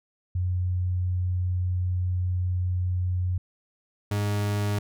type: tone pair in turn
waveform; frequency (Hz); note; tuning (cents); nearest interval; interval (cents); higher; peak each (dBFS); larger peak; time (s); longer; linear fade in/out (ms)
sine / 40% pulse; 90.5 / 102.94; F#2 / G#2; -38 / -15; major second; 223; second; -23; neither; 0.35-3.38 / 4.11-4.79; first; 5
effects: none